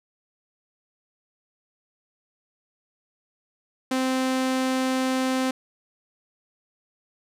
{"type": "tone", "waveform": "sawtooth", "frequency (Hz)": 260, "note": "C4", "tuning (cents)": -11, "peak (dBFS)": -18, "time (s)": [3.91, 5.51], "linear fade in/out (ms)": 5, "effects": ["low-pass 11000 Hz 12 dB/octave"]}